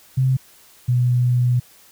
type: tone pair in turn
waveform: sine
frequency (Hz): 130.81 / 123.37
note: C3 / B2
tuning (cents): 0 / -1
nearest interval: minor second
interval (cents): 101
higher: first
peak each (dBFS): -14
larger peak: neither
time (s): 0.17-0.37 / 0.88-1.6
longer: second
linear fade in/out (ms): 10
effects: white hiss -50 dBFS RMS until 1.91 s